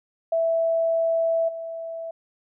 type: tone with level steps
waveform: sine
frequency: 659.3 Hz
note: E5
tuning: in tune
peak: -19 / -30 dBFS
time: 0.32-2.11 s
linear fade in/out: 5 ms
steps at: 1.48 s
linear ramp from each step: 10 ms
effects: none